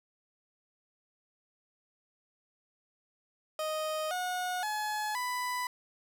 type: tone with pitch steps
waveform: 30% pulse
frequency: 622.3 / 727.3 / 850.1 / 993.6 Hz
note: D#5 / F#5 / G#5 / B5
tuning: 0 / -30 / +40 / +10 cents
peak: -29 dBFS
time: 3.59-5.67 s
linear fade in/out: 2 ms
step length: 520 ms
effects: none